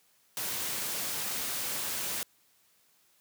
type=noise; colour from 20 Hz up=white; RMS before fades=-34 dBFS; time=0.37-2.23 s; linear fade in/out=0 ms; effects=white hiss -67 dBFS RMS until 3.2 s + high-pass 80 Hz 12 dB/octave